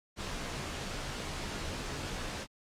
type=noise with comb filter; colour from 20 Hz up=pink; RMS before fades=-38 dBFS; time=0.16-2.47 s; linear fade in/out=50 ms; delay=18 ms; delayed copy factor=-0.6; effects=low-pass 7000 Hz 12 dB/octave + Opus 48 kbps